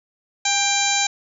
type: harmonic tone with a mistuned harmonic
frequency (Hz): 790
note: G5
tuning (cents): +13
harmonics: 1 / 2 / 3 / 4 / 5 / 6 / 7 / 8 / 9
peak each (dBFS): -24 / -29 / -24 / -31 / -24 / -33 / -32 / -25 / -25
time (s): 0.45-1.07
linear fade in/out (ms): 5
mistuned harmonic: 1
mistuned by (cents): +35
effects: none